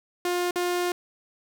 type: tone with dropouts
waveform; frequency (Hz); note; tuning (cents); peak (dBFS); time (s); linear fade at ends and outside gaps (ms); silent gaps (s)
sawtooth; 354.6; F4; +26; -20; 0.25-0.92; 2; 0.509-0.558
effects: none